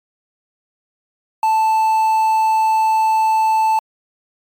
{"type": "tone with quantisation", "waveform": "triangle", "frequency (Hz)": 880, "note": "A5", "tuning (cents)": 0, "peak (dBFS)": -10, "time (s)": [1.43, 3.79], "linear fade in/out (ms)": 2, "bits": 6, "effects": ["MP3 96 kbps"]}